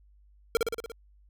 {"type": "tone with echo", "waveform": "square", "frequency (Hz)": 460, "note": "A#4", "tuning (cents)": -23, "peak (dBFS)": -21, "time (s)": [0.55, 0.57], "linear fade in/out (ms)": 0, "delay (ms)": 58, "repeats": 6, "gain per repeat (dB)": -3, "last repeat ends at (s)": 0.918, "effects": ["added 50 Hz sine -56 dBFS peak until 1.29 s"]}